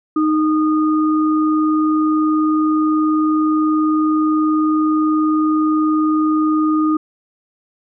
sine tone pair together, 310 / 1228.6 Hz, D#4 / D#6, -6 / -22 cents, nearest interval 2 octaves, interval 2384 cents, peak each -13 / -21 dBFS, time 0.16-6.97 s, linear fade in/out 5 ms, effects none

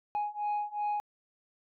sine beating tone pair, 830.6 / 833.3 Hz, G#5 / G#5, 0 / +6 cents, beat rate 2.7 Hz, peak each -32 / -31 dBFS, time 0.15-1 s, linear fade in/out 0 ms, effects tanh soft clip ceiling -27 dBFS

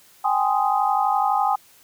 sine chord, Ab major seventh, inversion third, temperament just, 778.7 / 830.6 / 1038.3 / 1245.9 Hz, G5 / Ab5 / C6 / Eb6, -12 / 0 / -14 / +2 cents, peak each -22 / -21 / -27 / -25 dBFS, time 0.24-1.56 s, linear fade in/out 10 ms, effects white hiss -53 dBFS RMS until 1.83 s + high-pass 60 Hz 12 dB/octave

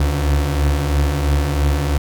35% pulse beating tone pair, 69.3 / 72.3 Hz, C#2 / D2, 0 / -27 cents, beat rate 3 Hz, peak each -20 / -14 dBFS, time 0-1.98 s, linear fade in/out 5 ms, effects none

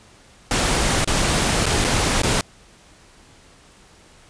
pink noise with dropouts, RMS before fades -19 dBFS, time 0.51-2.41 s, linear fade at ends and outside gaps 1 ms, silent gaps 1.045-1.075 / 1.657-1.664 / 1.843-1.847 / 2.219-2.233 s, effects pink hiss -50 dBFS RMS until 4.29 s + resampled to 22050 Hz

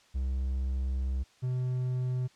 triangle tone pair in turn, 65.4 / 126.71 Hz, C2 / B2, 0 / +45 cents, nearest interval major seventh, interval 1145 cents, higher second, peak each -26 dBFS, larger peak neither, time 0.14-1.24 / 1.42-2.28 s, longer first, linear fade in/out 20 ms, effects white hiss -62 dBFS RMS until 2.35 s + low-pass 6000 Hz 12 dB/octave

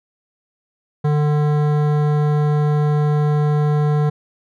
sine tone with hard clipping, 148.9 Hz, D3, 24 cents sharp, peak -16 dBFS, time 1.04-4.1 s, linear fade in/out 10 ms, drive 15 dB, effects none

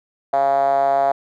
5% pulse tone with band-pass filter, 137.9 Hz, C#3, 9 cents flat, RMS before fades -17 dBFS, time 0.33-1.12 s, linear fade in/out 5 ms, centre 700 Hz, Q 7.5, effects none

